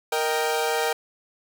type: chord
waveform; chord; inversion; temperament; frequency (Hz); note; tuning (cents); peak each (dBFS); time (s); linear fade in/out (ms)
sawtooth; Eb major; second; equal; 466.2 / 622.3 / 784; Bb4 / Eb5 / G5; 0 / 0 / 0; -21 / -26 / -23; 0.12-0.93; 5
effects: none